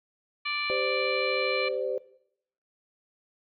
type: harmonic tone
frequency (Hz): 587.3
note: D5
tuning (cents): 0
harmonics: 2 / 3 / 4 / 5 / 6 / 7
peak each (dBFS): -35 / -42 / -31 / -39 / -45 / -37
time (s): 0.45-1.69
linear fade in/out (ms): 10
type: chord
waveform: sine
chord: G suspended fourth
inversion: none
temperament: equal with one note detuned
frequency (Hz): 392 / 514.3 / 587.3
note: G4 / C5 / D5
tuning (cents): 0 / -30 / 0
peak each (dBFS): -33 / -29 / -34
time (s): 0.7-1.98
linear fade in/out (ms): 0
effects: noise-tail reverb RT60 0.7 s tail -18 dB re dry